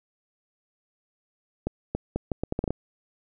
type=accelerating click train; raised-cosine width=2 ms; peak=-13 dBFS; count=10; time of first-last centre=1.67-2.706 s; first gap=280 ms; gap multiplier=0.75; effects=none